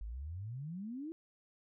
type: exponential sweep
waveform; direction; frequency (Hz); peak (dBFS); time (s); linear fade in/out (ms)
sine; up; 49 to 337.8; -40; 0.01-1.12; 0
effects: none